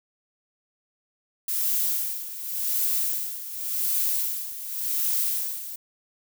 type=noise with tremolo; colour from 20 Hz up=violet; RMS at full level=-24 dBFS; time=1.48-5.76 s; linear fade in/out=5 ms; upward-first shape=sine; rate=0.89 Hz; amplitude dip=75%; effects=none